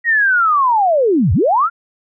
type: linear two-way sweep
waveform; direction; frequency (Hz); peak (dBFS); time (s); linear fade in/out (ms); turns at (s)
sine; down then up; 1908 to 71.5 to 1436; -10; 0.04-1.7; 50; 1.33
effects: none